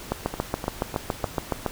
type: two click trains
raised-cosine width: 1 ms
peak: -16 / -9 dBFS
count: 4 / 12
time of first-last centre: 0.34-1.244 / 0.12-1.663 s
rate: 3.32 / 7.13 Hz
effects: pink hiss -40 dBFS RMS until 1.71 s